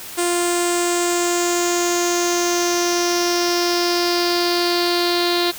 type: tone with low-pass filter sweep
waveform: sawtooth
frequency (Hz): 349.2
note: F4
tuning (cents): 0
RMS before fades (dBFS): -19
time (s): 0.17-5.52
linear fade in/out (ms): 20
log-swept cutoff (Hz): 8700 to 4100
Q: 5.9
effects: white hiss -34 dBFS RMS until 5.58 s